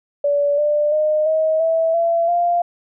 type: tone with pitch steps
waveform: sine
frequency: 575 / 593.6 / 612.7 / 632.5 / 652.9 / 674 / 695.7 Hz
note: D5 / D5 / D#5 / D#5 / E5 / E5 / F5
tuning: -37 / +18 / -27 / +28 / -17 / +38 / -7 cents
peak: -14 dBFS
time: 0.24-2.62 s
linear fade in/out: 5 ms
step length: 340 ms
effects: none